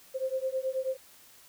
sine beating tone pair, 520 / 529.3 Hz, C5 / C5, -11 / +20 cents, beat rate 9.3 Hz, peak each -32 / -32 dBFS, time 0.14-0.97 s, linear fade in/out 20 ms, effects white hiss -56 dBFS RMS until 1.48 s

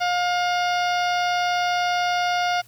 harmonic tone with a mistuned harmonic, 711 Hz, F5, 31 cents sharp, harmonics 1 / 2 / 3 / 4 / 5 / 6 / 7 / 8, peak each -21 / -27 / -31 / -33 / -35 / -37 / -38 / -39 dBFS, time 0-2.62 s, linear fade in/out 20 ms, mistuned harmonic 6, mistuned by +77 cents, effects added 117 Hz sine -54 dBFS peak until 2.67 s + white hiss -54 dBFS RMS until 2.67 s

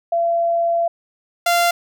sine / sawtooth tone pair in turn, 679 / 692.1 Hz, F5 / F5, -49 / -16 cents, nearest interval unison, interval 33 cents, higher second, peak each -15 / -10 dBFS, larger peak second, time 0.12-0.88 / 1.46-1.71 s, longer first, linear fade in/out 5 ms, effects none

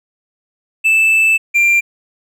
triangle tone pair in turn, 2637 / 2377 Hz, E7 / D7, 0 / +20 cents, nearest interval major second, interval 180 cents, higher first, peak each -7 dBFS, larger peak neither, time 0.84-1.38 / 1.54-1.81 s, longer first, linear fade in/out 20 ms, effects none

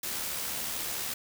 white noise with amplitude modulation, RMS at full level -33 dBFS, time 0.03-1.14 s, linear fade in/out 5 ms, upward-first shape sine, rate 73.8 Hz, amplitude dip 30%, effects none

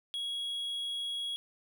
triangle tone, 3322 Hz, G#7, in tune, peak -32 dBFS, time 0.14-1.36 s, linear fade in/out 0 ms, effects none

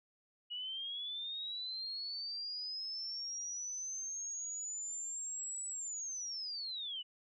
sine linear two-way sweep, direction up then down, 2900 to 7902 to 2900 Hz, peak -39 dBFS, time 0.5-7.03 s, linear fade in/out 20 ms, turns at 5.67 s, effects none

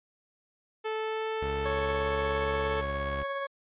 sawtooth tone with pitch glide, 437.2 to 440.5 Hz, A4 to A4, -11 to +2 cents, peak -26 dBFS, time 0.84-2.82 s, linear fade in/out 20 ms, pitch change +13 cents, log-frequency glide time 0.96-1.29 s
sawtooth tone, 69.3 Hz, C#2, in tune, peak -30 dBFS, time 1.42-3.23 s, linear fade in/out 0 ms
20% pulse tone with tremolo, 554 Hz, C#5, 1 cent flat, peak -25 dBFS, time 1.65-3.47 s, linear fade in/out 10 ms, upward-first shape sine, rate 17 Hz, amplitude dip 25%
effects resampled to 8000 Hz

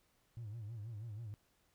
triangle tone with vibrato, 110 Hz, A2, in tune, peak -40 dBFS, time 0.37-1.34 s, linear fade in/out 0 ms, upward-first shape sine, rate 6.2 Hz, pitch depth 140 cents each way, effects tanh soft clip ceiling -39 dBFS + pink hiss -75 dBFS RMS until 1.74 s

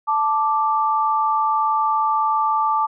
sine tone pair together, 878.4 / 1174.7 Hz, A5 / D6, -3 / 0 cents, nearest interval perfect fourth, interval 503 cents, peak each -19 dBFS, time 0.07-2.87 s, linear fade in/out 20 ms, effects none

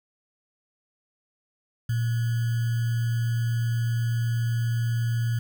sine tone with sample-and-hold, 116.54 Hz, A#2, in tune, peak -22 dBFS, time 1.89-5.39 s, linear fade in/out 5 ms, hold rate 1575 Hz, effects none

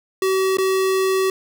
square tone with dropouts, 380.5 Hz, F#4, 48 cents sharp, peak -17 dBFS, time 0.22-1.3 s, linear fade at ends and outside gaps 2 ms, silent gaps 0.571-0.584 s, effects none

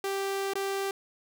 sawtooth tone with dropouts, 392 Hz, G4, in tune, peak -25 dBFS, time 0.04-0.91 s, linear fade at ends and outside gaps 2 ms, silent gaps 0.535-0.554 s, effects none

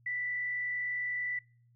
sine tone with frequency modulation, 1975.5 Hz, B6, in tune, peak -32 dBFS, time 0.06-1.39 s, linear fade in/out 5 ms, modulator 48.8 Hz, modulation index 0.48, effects noise-tail reverb RT60 0.5 s tail -26 dB re dry + added 119 Hz sine -62 dBFS peak until 1.75 s

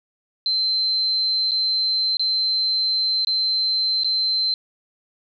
sine tone with dropouts, 4100 Hz, C8, 36 cents flat, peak -18 dBFS, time 0.46-4.54 s, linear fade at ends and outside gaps 1 ms, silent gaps 1.51-1.517 / 2.17-2.195 / 3.248-3.271 / 4.035-4.045 s, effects none

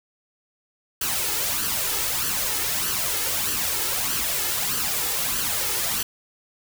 white noise with flanger, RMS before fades -25 dBFS, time 1.01-6.03 s, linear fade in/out 5 ms, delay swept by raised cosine 0.66 to 2.36 ms, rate 1.6 Hz, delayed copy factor +0.6, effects none

